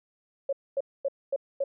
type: tone bursts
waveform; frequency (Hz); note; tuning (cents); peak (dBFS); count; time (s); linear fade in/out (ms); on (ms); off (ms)
sine; 551; C#5; -11; -24; 5; 0.49-1.64; 5; 38; 240
effects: none